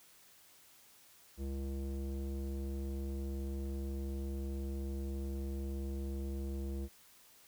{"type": "tone with low-pass filter", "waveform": "square", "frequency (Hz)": 68, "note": "C#2", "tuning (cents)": -33, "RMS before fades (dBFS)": -39, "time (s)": [1.37, 6.89], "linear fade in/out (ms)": 50, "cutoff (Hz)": 390, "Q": 1.8, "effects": ["white hiss -62 dBFS RMS until 7.47 s"]}